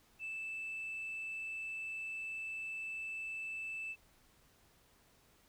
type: tone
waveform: sine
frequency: 2637 Hz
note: E7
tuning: in tune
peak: -38 dBFS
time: 0.19-3.96 s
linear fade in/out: 50 ms
effects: tanh soft clip ceiling -37 dBFS + pink hiss -68 dBFS RMS until 5.48 s